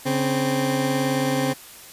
20% pulse tone pair together, 140.19 / 261.6 Hz, C#3 / C4, +20 / 0 cents, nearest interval major seventh, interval 1080 cents, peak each -20 / -17 dBFS, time 0.05-1.54 s, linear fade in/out 20 ms, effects white hiss -43 dBFS RMS until 1.92 s + resampled to 32000 Hz

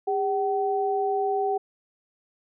sine tone pair together, 403.4 / 762.1 Hz, G4 / G5, +50 / -49 cents, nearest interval major seventh, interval 1101 cents, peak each -25 dBFS, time 0.07-1.58 s, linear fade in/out 10 ms, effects none

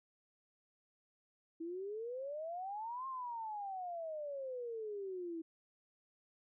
sine exponential two-way sweep, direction up then down, 321.8 to 1074 to 321.8 Hz, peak -40 dBFS, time 1.6-5.42 s, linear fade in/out 10 ms, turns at 3.07 s, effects none

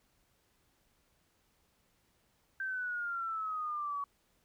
sine exponential sweep, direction down, 1568 to 1124 Hz, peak -34 dBFS, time 2.6-4.04 s, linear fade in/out 2 ms, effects pink hiss -73 dBFS RMS until 4.44 s

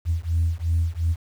sine beating tone pair, 81.8 / 84.6 Hz, E2 / E2, -13 / +45 cents, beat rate 2.8 Hz, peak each -22 dBFS, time 0.05-1.16 s, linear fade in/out 50 ms, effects tanh soft clip ceiling -14 dBFS + 8-bit

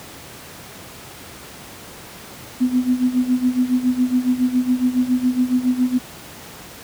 sine tone with tremolo, 251.4 Hz, B3, 31 cents sharp, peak -12 dBFS, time 2.6-5.99 s, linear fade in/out 20 ms, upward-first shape sine, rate 7.2 Hz, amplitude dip 80%, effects pink hiss -38 dBFS RMS until 6.83 s + high-pass 80 Hz 12 dB/octave

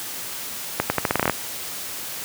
accelerating click train, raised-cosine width 0.5 ms, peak -3 dBFS, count 11, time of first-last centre 0.8-1.297 s, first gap 100 ms, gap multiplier 0.83, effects white hiss -32 dBFS RMS until 2.24 s + high-pass 80 Hz 12 dB/octave

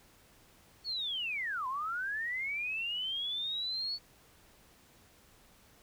sine linear two-way sweep, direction down then up, 4471 to 995 to 4471 Hz, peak -33 dBFS, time 0.84-3.99 s, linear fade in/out 50 ms, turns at 1.67 s, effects pink hiss -62 dBFS RMS until 5.82 s

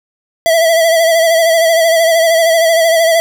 square tone with vibrato, 659.3 Hz, E5, in tune, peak -8 dBFS, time 0.46-3.2 s, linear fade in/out 0 ms, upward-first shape sine, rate 13 Hz, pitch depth 44 cents each way, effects none

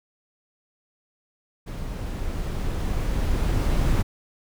brown noise with level ramp, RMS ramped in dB -31 to -20 dBFS, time 1.66-4.03 s, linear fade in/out 20 ms, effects none

